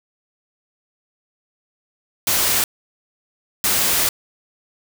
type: noise bursts at uneven times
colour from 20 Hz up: white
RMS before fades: -18 dBFS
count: 2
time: 2.27-2.64 / 3.64-4.09 s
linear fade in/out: 2 ms
effects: none